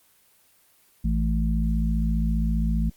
harmonic tone, 55 Hz, A1, in tune, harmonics 1 / 3 / 4, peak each -22 / -27 / -28 dBFS, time 1.04-2.9 s, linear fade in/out 10 ms, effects white hiss -60 dBFS RMS until 2.96 s + Opus 24 kbps

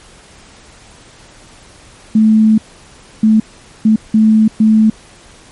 sine tone bursts at uneven times, 218 Hz, A3, 16 cents flat, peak -5 dBFS, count 5, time 2.15-2.58 / 3.23-3.4 / 3.85-3.96 / 4.14-4.48 / 4.6-4.9 s, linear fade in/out 5 ms, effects pink hiss -41 dBFS RMS until 5.51 s + MP3 48 kbps

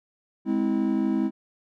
triangle chord, Ab augmented, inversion none, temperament just, 207.7 / 259.6 / 324.5 Hz, Ab3 / C4 / E4, 0 / -13 / -27 cents, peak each -24 dBFS, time 0.45-1.31 s, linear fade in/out 50 ms, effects none

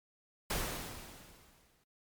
pink noise with exponential decay, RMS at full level -33 dBFS, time 0.5-1.84 s, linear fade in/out 5 ms, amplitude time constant 290 ms, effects MP3 96 kbps

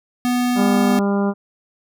square tone, 246.4 Hz, B3, 4 cents flat, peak -17 dBFS, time 0.25-0.99 s, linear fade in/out 0 ms
harmonic tone, 200 Hz, G3, 35 cents sharp, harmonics 1 / 2 / 3 / 4 / 5 / 6 / 7, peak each -17 / -23 / -27 / -29 / -31 / -33 / -34 dBFS, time 0.55-1.34 s, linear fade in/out 50 ms
effects none

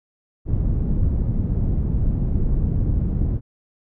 pink low-pass noise, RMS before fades -20 dBFS, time 0.45-3.41 s, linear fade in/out 50 ms, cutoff 170 Hz, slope 12 dB/octave, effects none

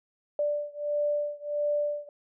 sine beating tone pair, 587.3 / 588.8 Hz, D5 / D5, 0 / +4 cents, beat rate 1.5 Hz, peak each -29 / -30 dBFS, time 0.39-2.09 s, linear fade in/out 2 ms, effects none

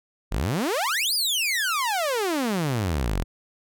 sawtooth exponential two-way sweep, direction up then down, 38.78 to 5110 to 38.78 Hz, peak -19 dBFS, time 0.31-3.24 s, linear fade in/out 20 ms, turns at 1.14 s, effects none

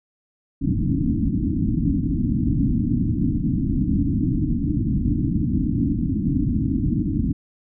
white low-pass noise, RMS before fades -21 dBFS, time 0.61-7.33 s, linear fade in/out 10 ms, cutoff 310 Hz, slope 96 dB/octave, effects none

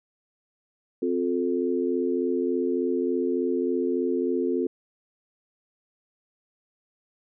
sine chord, F major, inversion second, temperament equal with one note detuned, 261.6 / 356.6 / 440 Hz, C4 / F4 / A4, 0 / +36 / 0 cents, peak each -27 / -26 / -28 dBFS, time 1.02-4.67 s, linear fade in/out 5 ms, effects none

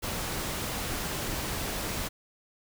pink noise, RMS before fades -33 dBFS, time 0.02-2.09 s, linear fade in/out 20 ms, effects none

